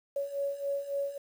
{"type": "beating tone pair", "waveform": "sine", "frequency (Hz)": [558, 561.6], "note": ["C#5", "C#5"], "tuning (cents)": [11, 22], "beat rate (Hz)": 3.6, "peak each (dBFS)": [-36, -32], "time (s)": [0.16, 1.18], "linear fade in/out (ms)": 5, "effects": ["9-bit"]}